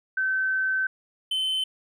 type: tone pair in turn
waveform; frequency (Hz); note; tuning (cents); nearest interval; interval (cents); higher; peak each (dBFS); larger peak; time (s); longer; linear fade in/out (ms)
sine / triangle; 1536 / 3064; G6 / G7; -36 / -40; octave; 1196; second; -22; neither; 0.17-0.87 / 1.31-1.64; first; 5
effects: none